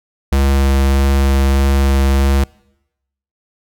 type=tone with vibrato; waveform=square; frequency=68.3 Hz; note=C#2; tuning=25 cents flat; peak=-11 dBFS; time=0.32-2.44 s; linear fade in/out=5 ms; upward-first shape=sine; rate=1.6 Hz; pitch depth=9 cents each way; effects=noise-tail reverb RT60 0.9 s tail -25 dB re dry